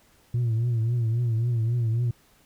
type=tone with vibrato; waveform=sine; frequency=116.54 Hz; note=A#2; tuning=in tune; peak=-19 dBFS; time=0.34-2.11 s; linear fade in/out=5 ms; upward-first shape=triangle; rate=3.7 Hz; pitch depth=99 cents each way; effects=tanh soft clip ceiling -20 dBFS + pink hiss -60 dBFS RMS until 2.45 s